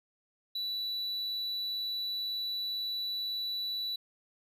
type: tone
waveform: triangle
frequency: 3951 Hz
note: B7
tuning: in tune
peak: -31 dBFS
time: 0.55-3.96 s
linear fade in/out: 5 ms
effects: none